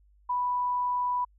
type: tone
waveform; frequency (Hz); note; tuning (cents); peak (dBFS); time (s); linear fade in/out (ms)
sine; 987; B5; -1; -25; 0.29-1.25; 10
effects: added 50 Hz sine -58 dBFS peak until 1.38 s